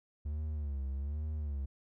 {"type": "tone with vibrato", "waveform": "triangle", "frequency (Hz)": 72, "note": "D2", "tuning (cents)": -34, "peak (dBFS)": -32, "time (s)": [0.25, 1.66], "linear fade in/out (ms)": 10, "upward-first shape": "sine", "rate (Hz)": 1.2, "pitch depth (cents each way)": 120, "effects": []}